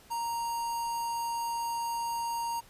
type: tone with notch filter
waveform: square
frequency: 932.3 Hz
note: A#5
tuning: in tune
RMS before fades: -33 dBFS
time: 0.1-2.61 s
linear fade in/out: 20 ms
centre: 3200 Hz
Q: 1.5
effects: pink hiss -57 dBFS RMS until 2.69 s + resampled to 32000 Hz